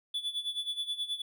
triangle tone with tremolo, 3451 Hz, A7, 34 cents flat, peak -28 dBFS, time 0.14-1.22 s, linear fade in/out 5 ms, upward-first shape sine, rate 9.4 Hz, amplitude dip 80%, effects none

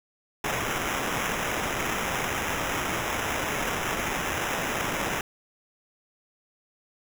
white noise with sample-and-hold, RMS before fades -29 dBFS, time 0.44-5.21 s, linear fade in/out 2 ms, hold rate 4410 Hz, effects none

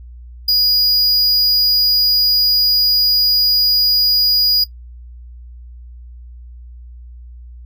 square tone, 4900 Hz, D#8, 27 cents flat, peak -12 dBFS, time 0.48-4.64 s, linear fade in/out 5 ms, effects noise-tail reverb RT60 0.1 s tail -18 dB re dry + added 60 Hz sine -33 dBFS peak until 7.65 s

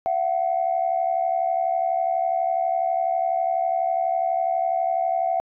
sine tone pair together, 677.9 / 750 Hz, E5 / F#5, +48 / +23 cents, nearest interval major second, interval 175 cents, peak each -22 dBFS, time 0.06-5.4 s, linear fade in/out 0 ms, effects tanh soft clip ceiling -13 dBFS

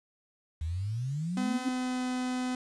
sine exponential sweep, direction up, 75.6 to 277.2 Hz, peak -30 dBFS, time 0.61-1.69 s, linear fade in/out 5 ms
45% pulse tone with pitch glide, 254.1 to 252.6 Hz, B3 to B3, +49 to +39 cents, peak -30 dBFS, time 1.37-2.55 s, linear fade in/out 2 ms, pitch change -10 cents, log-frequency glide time 1.61-2.05 s
effects resampled to 22050 Hz + 9-bit

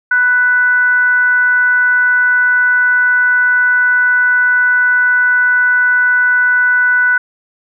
sine tone with frequency modulation, 1486 Hz, F#6, 7 cents sharp, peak -8 dBFS, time 0.11-7.18 s, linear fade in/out 5 ms, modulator 501 Hz, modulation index 0.27, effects none

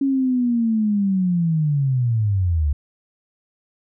sine linear sweep, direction down, 277.2 to 69.3 Hz, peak -16 dBFS, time 0.01-2.73 s, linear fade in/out 5 ms, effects none

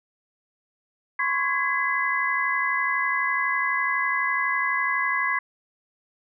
sine tone cluster, 1030 / 1102 / 1662 / 2020 Hz, C6 / C#6 / G#6 / B6, -28 / -11 / +1 / +39 cents, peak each -30 / -28 / -27 / -25 dBFS, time 1.19-5.39 s, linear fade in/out 5 ms, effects none

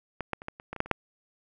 clicks, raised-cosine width 0.5 ms, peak -17 / -14 / -27 / -19 / -28 / -21 / -24 / -9 / -28 / -7 dBFS, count 10, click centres 0.207 / 0.333 / 0.419 / 0.484 / 0.599 / 0.73 / 0.763 / 0.804 / 0.86 / 0.913 s, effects none

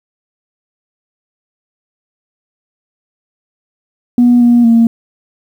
sine tone with pitch steps, 242.9 / 239.3 / 230.5 Hz, B3 / A#3 / A#3, -29 / +46 / -19 cents, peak -3 dBFS, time 4.18-4.87 s, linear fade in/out 2 ms, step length 230 ms, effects tanh soft clip ceiling -1 dBFS + 7-bit

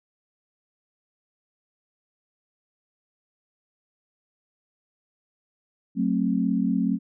sine chord, F# diminished, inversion none, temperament just, 185 / 222 / 266.4 Hz, F#3 / A3 / C4, 0 / +16 / +31 cents, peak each -25 / -25 / -25 dBFS, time 5.95-6.99 s, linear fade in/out 50 ms, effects none

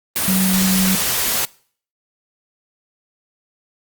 sine tone in noise, 188.5 Hz, F#3, 32 cents sharp, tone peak -15 dBFS, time 0.28-0.95 s, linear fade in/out 0 ms, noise white, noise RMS -19 dBFS, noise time 0.16-1.45 s, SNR +1 dB, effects noise-tail reverb RT60 0.5 s tail -23 dB re dry + Opus 32 kbps

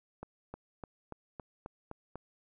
accelerating click train, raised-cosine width 1 ms, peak -28 dBFS, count 8, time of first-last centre 0.23-2.156 s, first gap 310 ms, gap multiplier 0.96, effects none

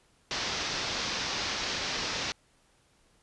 white low-pass noise, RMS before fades -33 dBFS, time 0.31-2.32 s, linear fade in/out 0 ms, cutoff 5900 Hz, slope 48 dB/octave, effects pink hiss -66 dBFS RMS until 3.22 s + resampled to 24000 Hz

